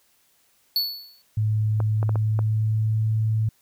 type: tone with exponential decay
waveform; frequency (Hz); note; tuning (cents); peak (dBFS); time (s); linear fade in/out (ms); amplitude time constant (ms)
square; 4435; C#8; 0; -18; 0.76-1.22; 1; 100
type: tone with pitch glide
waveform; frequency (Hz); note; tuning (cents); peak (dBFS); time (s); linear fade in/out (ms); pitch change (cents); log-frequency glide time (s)
sine; 107.7 to 109.77; A2 to A2; -37 to -4; -19; 1.37-3.49; 5; +33; 1.91-3.13
type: clicks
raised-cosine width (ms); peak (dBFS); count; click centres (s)
1; -16; 5; 1.803 / 2.029 / 2.093 / 2.157 / 2.391
effects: white hiss -63 dBFS RMS until 3.61 s